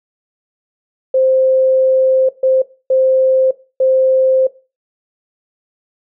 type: tone bursts at uneven times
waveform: sine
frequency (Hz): 523.3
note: C5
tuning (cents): 0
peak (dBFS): -9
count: 4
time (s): 1.14-2.29 / 2.43-2.62 / 2.9-3.51 / 3.8-4.47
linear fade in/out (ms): 5
effects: noise-tail reverb RT60 0.3 s tail -17 dB re dry